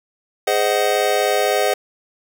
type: chord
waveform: square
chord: Ab dominant seventh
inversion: none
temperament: just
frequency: 415.3 / 519.1 / 623 / 747.5 Hz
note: Ab4 / C5 / Eb5 / Gb5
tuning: 0 / -14 / +2 / +17 cents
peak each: -22 dBFS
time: 0.47-1.74 s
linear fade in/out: 5 ms
effects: none